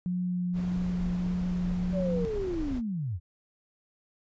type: tone with vibrato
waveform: sine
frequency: 179.1 Hz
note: F3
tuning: 44 cents sharp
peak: -27 dBFS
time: 0.06-2.25 s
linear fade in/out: 0 ms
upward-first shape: triangle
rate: 1.7 Hz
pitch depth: 11 cents each way
type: noise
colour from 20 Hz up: brown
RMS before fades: -37 dBFS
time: 0.53-2.82 s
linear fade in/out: 50 ms
type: linear sweep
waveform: sine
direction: down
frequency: 591 to 75.1 Hz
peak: -29 dBFS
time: 1.92-3.2 s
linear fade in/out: 50 ms
effects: resampled to 16000 Hz